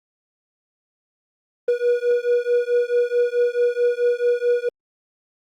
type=beating tone pair; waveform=triangle; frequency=481.3 / 485.9 Hz; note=B4 / B4; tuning=-45 / -28 cents; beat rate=4.6 Hz; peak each=-18 / -18 dBFS; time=1.68-4.69 s; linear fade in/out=5 ms; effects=Opus 24 kbps